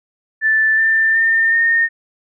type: tone with pitch steps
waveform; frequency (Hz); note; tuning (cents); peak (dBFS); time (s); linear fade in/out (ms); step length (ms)
sine; 1760 / 1784.6 / 1809.5 / 1834.7; A6 / A6 / A6 / A#6; 0 / +24 / +48 / -28; -11; 0.41-1.89; 50; 370
effects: none